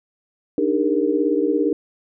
sine chord, Eb major seventh, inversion third, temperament equal with one note detuned, 293.7 / 311.1 / 402.1 / 466.2 Hz, D4 / Eb4 / G4 / Bb4, 0 / 0 / +44 / 0 cents, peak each -22 dBFS, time 0.58-1.73 s, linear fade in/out 2 ms, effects none

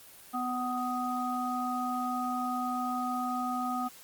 harmonic tone, 249.6 Hz, B3, 19 cents sharp, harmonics 1 / 3 / 5, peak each -34 / -34 / -34 dBFS, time 0.33-3.89 s, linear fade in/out 20 ms, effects white hiss -52 dBFS RMS until 4.03 s + Opus 24 kbps

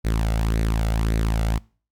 sawtooth tone with flanger, 55 Hz, A1, in tune, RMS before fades -21 dBFS, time 0.04-1.59 s, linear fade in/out 20 ms, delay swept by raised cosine 0.47 to 1.47 ms, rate 1.8 Hz, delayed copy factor +0.55, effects noise-tail reverb RT60 0.4 s tail -24 dB re dry + MP3 96 kbps

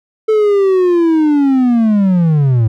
triangle linear sweep, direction down, 440 to 106.5 Hz, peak -6 dBFS, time 0.28-2.68 s, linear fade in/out 10 ms, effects none

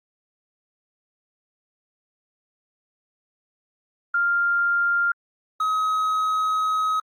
sine / triangle tone pair in turn, 1396.9 / 1270.6 Hz, F6 / D#6, 0 / +36 cents, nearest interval major second, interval 164 cents, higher first, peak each -18 dBFS, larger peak neither, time 4.14-5.12 / 5.6-7 s, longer second, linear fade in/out 5 ms, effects Opus 24 kbps

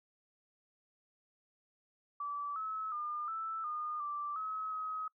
sine tone with pitch steps, 1156 / 1294 / 1207 / 1320 / 1220 / 1172 / 1282 / 1270 Hz, D6 / E6 / D6 / E6 / D#6 / D6 / E6 / D#6, -28 / -32 / +47 / +2 / -34 / -4 / -49 / +35 cents, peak -36 dBFS, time 2.2-5.08 s, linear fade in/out 5 ms, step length 360 ms, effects noise-tail reverb RT60 0.1 s tail -24 dB re dry

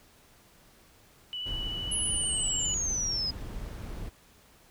sine tone with vibrato, 2960 Hz, F#7, in tune, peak -33 dBFS, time 1.33-2.74 s, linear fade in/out 0 ms, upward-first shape sine, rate 13 Hz, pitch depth 14 cents each way
brown noise, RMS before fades -38 dBFS, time 1.45-4.1 s, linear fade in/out 20 ms
sine exponential sweep, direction down, 10760 to 4978 Hz, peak -28 dBFS, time 1.91-3.31 s, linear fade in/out 10 ms
effects pink hiss -59 dBFS RMS until 4.7 s

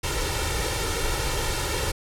pink noise with comb filter, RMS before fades -26 dBFS, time 0.03-1.92 s, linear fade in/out 10 ms, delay 2.2 ms, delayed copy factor +0.75, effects low-pass 11000 Hz 12 dB/octave

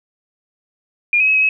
sine tone with pitch steps, 2416 / 2542 / 2569 / 2543 / 2569 Hz, D7 / D#7 / E7 / D#7 / E7, +48 / +36 / -45 / +37 / -45 cents, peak -11 dBFS, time 1.13-1.49 s, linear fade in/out 2 ms, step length 72 ms, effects none

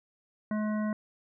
harmonic tone, 213 Hz, G#3, 44 cents sharp, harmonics 1 / 3 / 5 / 7 / 9, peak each -28 / -38 / -42 / -45 / -47 dBFS, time 0.51-0.93 s, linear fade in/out 2 ms, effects none

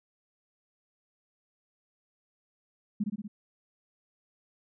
sine tone with echo, 207.7 Hz, G#3, in tune, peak -25 dBFS, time 3-3.04 s, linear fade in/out 10 ms, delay 60 ms, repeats 4, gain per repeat -3 dB, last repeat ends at 3.28 s, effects none

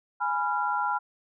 sine chord, F diminished, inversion first, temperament equal with one note detuned, 830.6 / 987.8 / 1380.9 Hz, Ab5 / Cb6 / F6, 0 / 0 / -20 cents, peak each -29 dBFS, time 0.2-0.99 s, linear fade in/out 20 ms, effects none

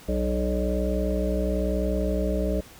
harmonic tone with a mistuned harmonic, 61 Hz, B1, 21 cents flat, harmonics 1 / 3 / 5 / 7 / 9 / 10, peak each -26 / -29 / -32 / -32 / -32 / -31 dBFS, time 0.08-2.61 s, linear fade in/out 10 ms, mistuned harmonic 3, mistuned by +76 cents, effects pink hiss -48 dBFS RMS until 2.79 s

